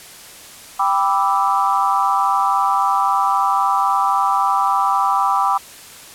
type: chord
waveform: sine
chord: E minor seventh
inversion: first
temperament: equal with one note detuned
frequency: 788.5 / 987.8 / 1174.7 / 1318.5 Hz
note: G5 / B5 / D6 / E6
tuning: +10 / 0 / 0 / 0 cents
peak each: -19 / -19 / -18 / -24 dBFS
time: 0.79-5.58 s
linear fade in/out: 10 ms
effects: white hiss -39 dBFS RMS until 6.14 s + low-pass 12000 Hz 12 dB/octave